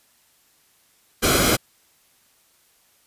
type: noise with comb filter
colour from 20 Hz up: pink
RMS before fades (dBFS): -18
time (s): 1.22-1.57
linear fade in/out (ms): 20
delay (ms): 1.1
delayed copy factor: -0.65
effects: white hiss -60 dBFS RMS until 3.06 s + resampled to 32000 Hz